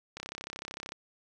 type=click train; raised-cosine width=0.2 ms; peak=-22 dBFS; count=26; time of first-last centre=0.17-0.921 s; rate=33.3 Hz; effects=none